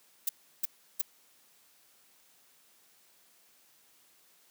violet noise bursts, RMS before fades -29 dBFS, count 3, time 0.27-1.016 s, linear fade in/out 5 ms, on 22 ms, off 340 ms, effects white hiss -64 dBFS RMS until 4.5 s + high-pass 150 Hz 12 dB/octave

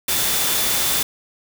sine tone in noise, 3519 Hz, A7, in tune, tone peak -29 dBFS, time 0.08-1.03 s, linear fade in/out 5 ms, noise white, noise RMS -20 dBFS, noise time 0.08-1.03 s, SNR -12 dB, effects none

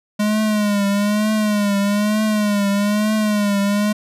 square tone with vibrato, 207.7 Hz, G#3, in tune, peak -16 dBFS, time 0.19-3.93 s, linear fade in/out 10 ms, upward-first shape triangle, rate 1.1 Hz, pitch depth 77 cents each way, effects resampled to 32000 Hz

